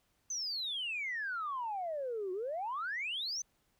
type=exponential two-way sweep; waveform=sine; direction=down then up; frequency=6272 to 357.9 to 6272 Hz; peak=-34 dBFS; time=0.3-3.42 s; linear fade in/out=5 ms; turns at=2.32 s; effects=tanh soft clip ceiling -30 dBFS + pink hiss -75 dBFS RMS until 3.79 s